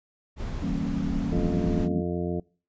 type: noise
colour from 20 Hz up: brown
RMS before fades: -32 dBFS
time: 0.36-1.89 s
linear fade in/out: 50 ms
type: chord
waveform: sine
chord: E diminished seventh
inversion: none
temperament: equal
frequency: 164.81 / 196 / 233.1 / 277.2 Hz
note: E3 / G3 / Bb3 / Db4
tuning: 0 / 0 / 0 / 0 cents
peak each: -32 dBFS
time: 0.62-2.02 s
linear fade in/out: 5 ms
type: harmonic tone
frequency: 87.31 Hz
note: F2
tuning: in tune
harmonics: 1 / 2 / 3 / 4 / 5 / 7 / 8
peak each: -34 / -30 / -36 / -32 / -34 / -38 / -42 dBFS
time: 1.32-2.4 s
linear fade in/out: 5 ms
effects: noise-tail reverb RT60 0.4 s tail -25 dB re dry + resampled to 16000 Hz